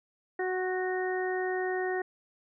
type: harmonic tone with a mistuned harmonic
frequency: 370 Hz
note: F#4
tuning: in tune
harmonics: 1 / 2 / 3 / 4 / 5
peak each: -30 / -35 / -46 / -42 / -36 dBFS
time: 0.39-2.02 s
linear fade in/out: 5 ms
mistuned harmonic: 3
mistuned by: -21 cents
effects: none